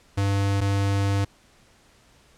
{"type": "tone pair in turn", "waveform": "square", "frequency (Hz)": [99.3, 99.3], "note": ["G2", "G2"], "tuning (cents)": [23, 23], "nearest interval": "unison", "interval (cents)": 0, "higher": "neither", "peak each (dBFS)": -21, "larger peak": "neither", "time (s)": [[0.17, 0.61], [0.61, 1.25]], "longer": "second", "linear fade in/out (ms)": 10, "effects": ["pink hiss -57 dBFS RMS until 2.37 s", "low-pass 9000 Hz 12 dB/octave"]}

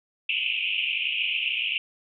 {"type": "band-pass noise", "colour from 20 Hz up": "white", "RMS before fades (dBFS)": -27, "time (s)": [0.29, 1.78], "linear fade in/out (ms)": 2, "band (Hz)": [2400, 3000], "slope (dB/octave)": 96, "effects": []}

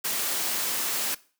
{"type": "noise", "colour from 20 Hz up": "white", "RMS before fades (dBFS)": -28, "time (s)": [0.04, 1.15], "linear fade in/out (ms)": 10, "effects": ["noise-tail reverb RT60 0.4 s tail -20 dB re dry", "high-pass 200 Hz 12 dB/octave"]}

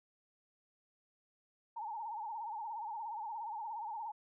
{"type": "tone with vibrato", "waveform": "sine", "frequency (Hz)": 880, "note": "A5", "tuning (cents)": 0, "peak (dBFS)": -39, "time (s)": [1.76, 4.12], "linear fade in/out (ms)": 10, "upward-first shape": "sine", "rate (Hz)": 17, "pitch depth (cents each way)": 110, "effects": []}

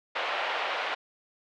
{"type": "band-pass noise", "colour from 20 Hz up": "pink", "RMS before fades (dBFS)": -31, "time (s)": [0.15, 0.95], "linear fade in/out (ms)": 10, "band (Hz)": [550, 3300], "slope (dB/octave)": 24, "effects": []}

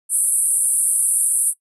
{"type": "band-pass noise", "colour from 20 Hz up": "pink", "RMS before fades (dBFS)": -18, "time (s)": [0.09, 1.54], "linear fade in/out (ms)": 50, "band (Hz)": [8700, 11000], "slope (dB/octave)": 96, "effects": ["noise-tail reverb RT60 0.1 s tail -19 dB re dry"]}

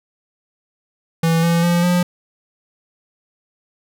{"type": "tone with pitch steps", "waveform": "square", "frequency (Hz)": [164.81, 168.86, 173, 177.25], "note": ["E3", "E3", "F3", "F3"], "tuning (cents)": [0, 42, -16, 26], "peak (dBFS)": -14, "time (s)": [1.23, 2.03], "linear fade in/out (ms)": 5, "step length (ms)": 200, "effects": []}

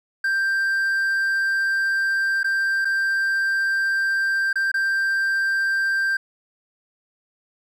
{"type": "tone with dropouts", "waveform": "triangle", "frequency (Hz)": 1577, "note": "G6", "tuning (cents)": 10, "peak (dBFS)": -17, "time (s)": [0.24, 6.17], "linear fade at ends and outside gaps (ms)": 5, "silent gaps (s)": [[2.432, 2.443], [2.848, 2.852], [4.53, 4.556], [4.717, 4.741]], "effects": []}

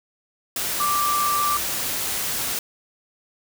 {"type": "tone in noise", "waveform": "sine", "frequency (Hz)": 1174.7, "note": "D6", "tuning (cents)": 0, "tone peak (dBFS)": -20, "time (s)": [0.8, 1.57], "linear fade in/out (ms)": 2, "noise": "white", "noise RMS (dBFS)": -26, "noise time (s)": [0.56, 2.59], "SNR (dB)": 3, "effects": []}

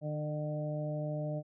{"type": "harmonic tone with a mistuned harmonic", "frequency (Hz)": 151.1, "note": "D3", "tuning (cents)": 50, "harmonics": [1, 2, 3, 4, 5], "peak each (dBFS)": [-35, -43, -49, -38, -51], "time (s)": [0.01, 1.43], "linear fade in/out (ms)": 50, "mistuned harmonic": 2, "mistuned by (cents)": -16, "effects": []}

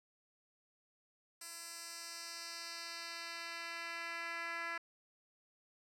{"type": "tone with band-pass filter sweep", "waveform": "10% pulse", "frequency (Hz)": 336.5, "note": "E4", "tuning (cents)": 36, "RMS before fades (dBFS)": -45, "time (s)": [1.41, 4.78], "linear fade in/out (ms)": 5, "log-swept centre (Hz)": [8500, 1900], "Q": 1.4, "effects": []}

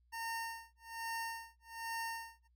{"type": "tone with tremolo", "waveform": "25% pulse", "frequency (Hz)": 914, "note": "A#5", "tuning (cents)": -34, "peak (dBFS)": -34, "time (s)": [0.12, 2.48], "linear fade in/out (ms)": 20, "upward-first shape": "sine", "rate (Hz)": 1.2, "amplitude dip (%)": 100, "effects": ["noise-tail reverb RT60 0.1 s tail -21 dB re dry", "added 60 Hz sine -68 dBFS peak until 2.55 s"]}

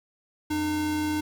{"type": "tone pair together", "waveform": "square", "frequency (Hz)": [90.2, 303.4], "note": ["F#2", "D#4"], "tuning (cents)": [-44, -44], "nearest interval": "octave + major sixth", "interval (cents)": 2100, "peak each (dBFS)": [-37, -26], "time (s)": [0.5, 1.21], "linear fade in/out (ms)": 10, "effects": ["10-bit"]}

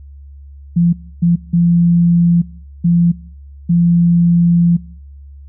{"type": "tone bursts at uneven times", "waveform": "sine", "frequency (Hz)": 171.6, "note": "F3", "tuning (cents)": -30, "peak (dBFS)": -8, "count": 5, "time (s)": [[0.76, 0.93], [1.22, 1.36], [1.53, 2.42], [2.84, 3.12], [3.69, 4.77]], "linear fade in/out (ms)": 10, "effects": ["noise-tail reverb RT60 0.7 s tail -23 dB re dry", "added 70 Hz sine -33 dBFS peak until 5.48 s"]}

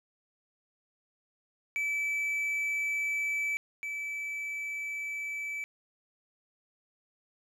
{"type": "tone pair in turn", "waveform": "triangle", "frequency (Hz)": [2308, 2308], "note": ["D7", "D7"], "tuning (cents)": [-31, -31], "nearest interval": "unison", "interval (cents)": 0, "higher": "neither", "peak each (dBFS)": [-27, -32], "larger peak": "first", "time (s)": [[1.76, 3.57], [3.83, 5.64]], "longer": "neither", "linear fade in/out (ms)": 0, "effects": []}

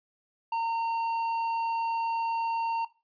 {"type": "tone with tanh clipping", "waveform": "sine", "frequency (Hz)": 916, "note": "A#5", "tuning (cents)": -31, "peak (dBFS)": -28, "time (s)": [0.52, 2.85], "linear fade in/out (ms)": 5, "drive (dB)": 8, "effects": ["noise-tail reverb RT60 0.3 s tail -18 dB re dry", "resampled to 11025 Hz"]}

